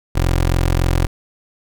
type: tone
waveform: 20% pulse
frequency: 43.56 Hz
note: F1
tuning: 4 cents flat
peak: -9 dBFS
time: 0.15-1.07 s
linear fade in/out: 10 ms
effects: none